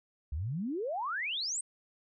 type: exponential sweep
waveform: sine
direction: up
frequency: 65.5 to 8720 Hz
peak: -32 dBFS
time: 0.32-1.61 s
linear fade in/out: 5 ms
effects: none